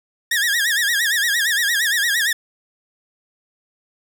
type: tone with vibrato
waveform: sawtooth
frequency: 1760 Hz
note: A6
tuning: in tune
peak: -13 dBFS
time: 0.31-2.33 s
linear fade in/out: 5 ms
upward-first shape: sine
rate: 8.7 Hz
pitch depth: 160 cents each way
effects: none